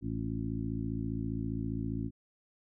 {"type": "harmonic tone with a mistuned harmonic", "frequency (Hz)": 55, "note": "A1", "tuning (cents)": 0, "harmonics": [1, 2, 3, 4, 5, 6], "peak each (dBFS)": [-41, -37, -41, -39, -38, -45], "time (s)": [0.01, 2.11], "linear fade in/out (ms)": 50, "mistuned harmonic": 6, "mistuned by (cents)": 51, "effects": []}